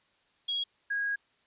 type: tone pair in turn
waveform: sine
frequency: 3305 / 1643 Hz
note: G#7 / G#6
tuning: -9 / -19 cents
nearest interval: octave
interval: 1210 cents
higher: first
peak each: -28 dBFS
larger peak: neither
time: 0.48-0.64 / 0.9-1.16 s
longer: second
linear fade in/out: 10 ms
effects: white hiss -69 dBFS RMS until 1.46 s + resampled to 8000 Hz